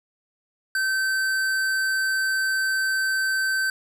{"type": "tone with tanh clipping", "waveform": "sine", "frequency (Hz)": 1545, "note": "G6", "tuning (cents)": -26, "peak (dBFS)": -23, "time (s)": [0.75, 3.7], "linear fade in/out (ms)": 2, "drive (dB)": 17, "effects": []}